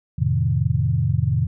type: chord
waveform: sine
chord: F dominant seventh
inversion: none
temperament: equal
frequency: 87.31 / 110 / 130.81 / 155.56 Hz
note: F2 / A2 / C3 / Eb3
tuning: 0 / 0 / 0 / 0 cents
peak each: -24 / -22 / -21 / -24 dBFS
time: 0.18-1.47 s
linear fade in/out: 10 ms
effects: none